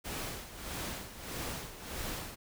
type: noise with tremolo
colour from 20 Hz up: pink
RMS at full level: -38 dBFS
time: 0.04-2.36 s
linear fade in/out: 20 ms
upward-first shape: sine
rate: 1.6 Hz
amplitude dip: 70%
effects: none